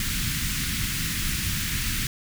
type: band-stop noise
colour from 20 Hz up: pink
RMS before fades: -27 dBFS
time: 0-2.07 s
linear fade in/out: 2 ms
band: 240 to 1600 Hz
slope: 24 dB/octave
effects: none